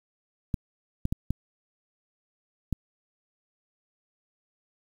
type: clicks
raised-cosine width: 5 ms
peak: -14 dBFS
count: 5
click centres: 0.542 / 1.054 / 1.125 / 1.306 / 2.727 s
effects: 8-bit